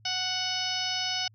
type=harmonic tone; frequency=740 Hz; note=F#5; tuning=in tune; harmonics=1 / 2 / 3 / 4 / 5 / 6 / 7 / 8; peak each=-37 / -39 / -38 / -33 / -38 / -37 / -33 / -40 dBFS; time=0.05-1.28 s; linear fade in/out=5 ms; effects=added 108 Hz sine -55 dBFS peak until 1.34 s